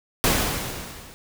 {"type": "noise with level ramp", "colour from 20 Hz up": "pink", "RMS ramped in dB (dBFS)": [-18, -45], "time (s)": [0.24, 1.14], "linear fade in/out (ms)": 0, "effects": []}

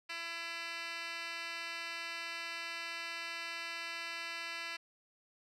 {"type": "tone with band-pass filter", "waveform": "10% pulse", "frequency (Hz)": 335.4, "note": "E4", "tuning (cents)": 30, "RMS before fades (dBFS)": -42, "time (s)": [0.09, 4.77], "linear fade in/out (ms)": 10, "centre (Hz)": 3100, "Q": 3.3, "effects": []}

